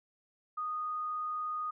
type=tone; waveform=sine; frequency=1237 Hz; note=D#6; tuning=10 cents flat; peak=-33 dBFS; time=0.57-1.71 s; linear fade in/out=10 ms; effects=none